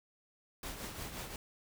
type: noise with tremolo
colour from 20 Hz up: pink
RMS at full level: -41 dBFS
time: 0.63-1.36 s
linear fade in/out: 2 ms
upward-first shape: triangle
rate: 5.7 Hz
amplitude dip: 60%
effects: none